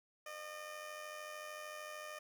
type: tone with amplitude modulation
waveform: 15% pulse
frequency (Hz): 607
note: D#5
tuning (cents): -43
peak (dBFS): -37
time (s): 0.26-2.19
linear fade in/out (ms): 5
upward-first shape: sine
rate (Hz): 93.3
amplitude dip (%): 50
effects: none

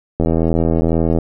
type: click train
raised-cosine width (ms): 2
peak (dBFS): -3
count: 82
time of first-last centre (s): 0.2-1.187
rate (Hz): 82.1
effects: none

